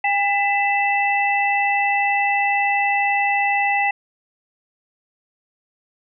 sine tone cluster, 806 / 1997 / 2648 Hz, G5 / B6 / E7, +48 / +19 / +7 cents, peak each -19 / -21 / -23 dBFS, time 0.04-3.91 s, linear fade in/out 5 ms, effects none

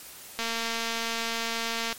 click train, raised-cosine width 0.2 ms, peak -13 dBFS, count 353, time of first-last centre 0.39-1.927 s, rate 229 Hz, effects white hiss -45 dBFS RMS until 1.98 s + MP3 64 kbps

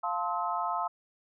sine chord, F major seventh, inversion none, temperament equal with one note detuned, 698.5 / 880 / 1046.5 / 1284.7 Hz, F5 / A5 / C6 / E6, 0 / 0 / 0 / -45 cents, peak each -34 dBFS, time 0.03-0.88 s, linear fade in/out 10 ms, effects none

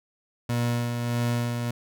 30% pulse tone with tremolo, 119.5 Hz, A#2, 43 cents sharp, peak -20 dBFS, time 0.49-1.71 s, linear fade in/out 5 ms, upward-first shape sine, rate 1.6 Hz, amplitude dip 40%, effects none

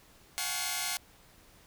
5% pulse tone cluster, 709 / 763 / 850 / 1110 / 2092 Hz, F5 / G5 / G#5 / C#6 / C7, +26 / -47 / +40 / +2 / -1 cents, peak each -27 dBFS, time 0.38-0.97 s, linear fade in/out 0 ms, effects pink hiss -59 dBFS RMS until 1.66 s

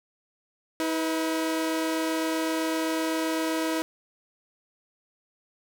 sawtooth tone pair together, 320 / 493.9 Hz, D#4 / B4, +49 / 0 cents, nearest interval minor sixth, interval 751 cents, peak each -22 / -29 dBFS, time 0.8-3.82 s, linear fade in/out 0 ms, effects none

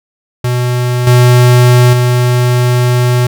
square tone with level steps, 123.47 Hz, B2, in tune, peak -11 / -4 / -8 dBFS, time 0.44-3.27 s, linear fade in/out 5 ms, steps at 1.07 / 1.93 s, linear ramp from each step 2 ms, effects none

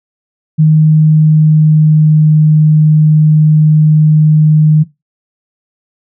sine tone with pitch glide, 155.56 to 153.95 Hz, D#3 to D#3, 0 to -18 cents, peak -3 dBFS, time 0.58-4.84 s, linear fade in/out 20 ms, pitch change -18 cents, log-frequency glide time 0.71-2.35 s, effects noise-tail reverb RT60 0.2 s tail -18 dB re dry

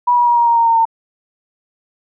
sine tone with pitch steps, 973 / 963.5 / 954.1 / 944.8 / 935.5 / 926.4 / 917.3 / 908.4 Hz, B5 / B5 / A#5 / A#5 / A#5 / A#5 / A#5 / A#5, -26 / -43 / +40 / +23 / +6 / -11 / -28 / -45 cents, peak -9 dBFS, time 0.07-0.854 s, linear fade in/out 10 ms, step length 98 ms, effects none

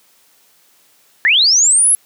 sine linear sweep, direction up, 1680 to 11175 Hz, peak -8 dBFS, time 1.25-1.95 s, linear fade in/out 0 ms, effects white hiss -53 dBFS RMS until 2.05 s + high-pass 150 Hz 12 dB/octave

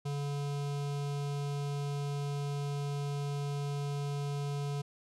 square tone with notch filter, 142.9 Hz, D3, 47 cents flat, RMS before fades -35 dBFS, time 0.05-4.82 s, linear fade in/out 10 ms, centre 1800 Hz, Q 1.7, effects low-pass 9000 Hz 12 dB/octave

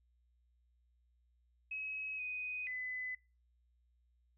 sine tone with pitch steps, 2557 / 2498 / 2010 Hz, D#7 / D#7 / B6, +47 / +6 / +30 cents, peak -39 dBFS, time 1.71-3.15 s, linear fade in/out 5 ms, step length 480 ms, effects noise-tail reverb RT60 0.3 s tail -21 dB re dry + added 60 Hz sine -70 dBFS peak until 4.37 s

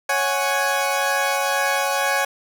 20% pulse chord, C# suspended fourth, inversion none, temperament equal, 554.4 / 740 / 830.6 Hz, C#5 / F#5 / G#5, 0 / 0 / 0 cents, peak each -18 / -20 / -18 dBFS, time 0.09-2.25 s, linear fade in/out 5 ms, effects none

